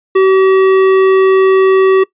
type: tone with tanh clipping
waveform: sine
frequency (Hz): 381.4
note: G4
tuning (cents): -47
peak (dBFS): -7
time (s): 0.15-2.04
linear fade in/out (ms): 10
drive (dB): 14
effects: noise-tail reverb RT60 0.1 s tail -21 dB re dry + resampled to 8000 Hz